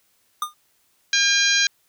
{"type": "tone with exponential decay", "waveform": "square", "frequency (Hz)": 1214, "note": "D#6", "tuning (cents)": -43, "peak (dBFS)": -19, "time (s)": [0.42, 0.54], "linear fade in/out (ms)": 2, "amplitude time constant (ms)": 26}
{"type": "harmonic tone", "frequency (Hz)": 806, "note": "G5", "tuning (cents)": 48, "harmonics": [2, 3, 4, 5, 6, 7, 8], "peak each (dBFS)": [-21, -24, -25, -22, -27, -26, -25], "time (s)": [1.13, 1.67], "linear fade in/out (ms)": 2}
{"effects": ["white hiss -64 dBFS RMS until 1.88 s"]}